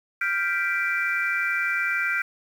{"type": "chord", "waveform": "sine", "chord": "G dominant seventh", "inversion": "third", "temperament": "equal", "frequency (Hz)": [1396.9, 1568, 1975.5, 2349], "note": ["F6", "G6", "B6", "D7"], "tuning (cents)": [0, 0, 0, 0], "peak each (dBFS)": [-27, -27, -29, -27], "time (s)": [0.21, 2.22], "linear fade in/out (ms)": 5, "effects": ["tanh soft clip ceiling -12 dBFS", "8-bit"]}